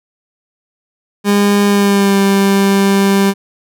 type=tone with pitch glide; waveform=30% pulse; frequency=203.1 to 197.09 Hz; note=G#3 to G3; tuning=-38 to +10 cents; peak=-6 dBFS; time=1.24-3.34 s; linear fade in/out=50 ms; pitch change=-52 cents; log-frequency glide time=1.66-2.18 s; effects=none